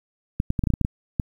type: clicks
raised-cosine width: 5 ms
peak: -9 dBFS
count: 10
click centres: 0.401 / 0.504 / 0.592 / 0.638 / 0.672 / 0.703 / 0.738 / 0.813 / 0.849 / 1.198 s
effects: 8-bit